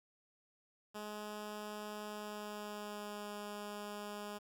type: tone with pitch glide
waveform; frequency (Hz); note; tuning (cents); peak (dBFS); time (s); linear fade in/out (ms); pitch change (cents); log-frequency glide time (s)
10% pulse; 210.2 to 206.9; G#3 to G#3; +21 to -6; -35; 0.94-4.39; 20; -27; 2.06-3.32
effects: 11-bit